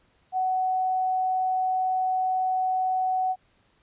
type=tone; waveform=sine; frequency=747 Hz; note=F#5; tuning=16 cents sharp; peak=-22 dBFS; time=0.32-3.36 s; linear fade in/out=50 ms; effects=pink hiss -65 dBFS RMS until 3.82 s + resampled to 8000 Hz

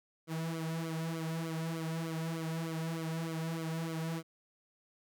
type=tone with flanger; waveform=sawtooth; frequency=162.7 Hz; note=E3; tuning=22 cents flat; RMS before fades=-37 dBFS; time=0.27-4.23 s; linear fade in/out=50 ms; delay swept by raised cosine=1.1 to 3.7 ms; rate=3.3 Hz; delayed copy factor=-0.85; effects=none

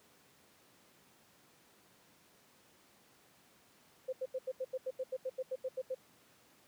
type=tone bursts; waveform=sine; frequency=518 Hz; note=C5; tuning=17 cents flat; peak=-34 dBFS; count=15; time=4.08-5.948 s; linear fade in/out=10 ms; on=48 ms; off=82 ms; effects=pink hiss -65 dBFS RMS until 6.67 s + high-pass 150 Hz 12 dB/octave

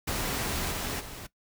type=noise with level steps; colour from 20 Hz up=pink; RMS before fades=-31 / -33 / -42 dBFS; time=0.07-1.27 s; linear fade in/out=10 ms; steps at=0.7 / 0.99 s; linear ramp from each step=20 ms; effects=noise-tail reverb RT60 0.1 s tail -18 dB re dry

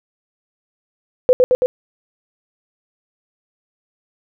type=tone with echo; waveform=sine; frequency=504 Hz; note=B4; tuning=35 cents sharp; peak=-6 dBFS; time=1.29-1.33 s; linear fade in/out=0 ms; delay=110 ms; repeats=3; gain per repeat=-2 dB; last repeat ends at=1.66 s; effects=none

